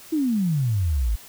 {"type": "exponential sweep", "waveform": "sine", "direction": "down", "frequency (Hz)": [329.6, 49.98], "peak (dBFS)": -19, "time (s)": [0.12, 1.16], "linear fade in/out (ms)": 10, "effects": ["white hiss -45 dBFS RMS until 1.28 s"]}